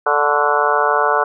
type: harmonic tone with a mistuned harmonic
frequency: 146.83 Hz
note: D3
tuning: in tune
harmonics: 3 / 4 / 5 / 6 / 7 / 8 / 9 / 10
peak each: -21 / -21 / -21 / -21 / -21 / -21 / -21 / -21 dBFS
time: 0.06-1.24 s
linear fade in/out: 5 ms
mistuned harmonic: 8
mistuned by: -65 cents
effects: none